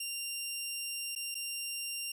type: tone with dropouts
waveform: 15% pulse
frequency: 2780 Hz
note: F7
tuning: 9 cents flat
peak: -29 dBFS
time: 0-2.12 s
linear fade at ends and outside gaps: 5 ms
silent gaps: 1.152-1.16 / 1.345-1.351 s
effects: none